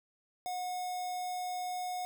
square tone with notch filter, 727 Hz, F#5, 31 cents flat, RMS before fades -37 dBFS, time 0.46-2.05 s, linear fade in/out 0 ms, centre 2600 Hz, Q 1.3, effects none

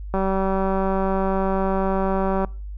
click train, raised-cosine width 1 ms, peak -10 dBFS, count 444, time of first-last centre 0.14-2.447 s, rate 192 Hz, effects noise-tail reverb RT60 0.4 s tail -24 dB re dry + added 50 Hz sine -30 dBFS peak until 2.77 s

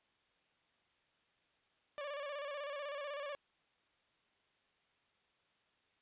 sawtooth tone with vibrato, 574 Hz, D5, 40 cents flat, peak -37 dBFS, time 1.98-3.35 s, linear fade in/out 0 ms, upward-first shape square, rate 16 Hz, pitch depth 54 cents each way, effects white hiss -75 dBFS RMS until 6.01 s + resampled to 8000 Hz

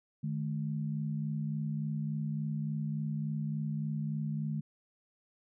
sine tone pair together, 151.82 / 215.3 Hz, D#3 / A3, -42 / -37 cents, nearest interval tritone, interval 605 cents, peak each -33 / -37 dBFS, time 0.23-4.61 s, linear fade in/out 10 ms, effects none

